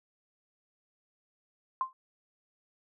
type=tone with exponential decay; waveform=sine; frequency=1047 Hz; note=C6; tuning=1 cent sharp; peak=-23 dBFS; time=1.81-1.93 s; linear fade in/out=1 ms; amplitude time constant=25 ms; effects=none